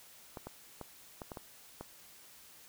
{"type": "clicks", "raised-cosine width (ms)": 1, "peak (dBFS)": -28, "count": 7, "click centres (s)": [0.372, 0.47, 0.813, 1.218, 1.318, 1.372, 1.81], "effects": ["white hiss -57 dBFS RMS until 2.68 s"]}